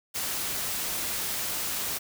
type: noise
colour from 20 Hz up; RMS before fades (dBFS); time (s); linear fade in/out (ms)
white; -31; 0.14-1.99; 20
effects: none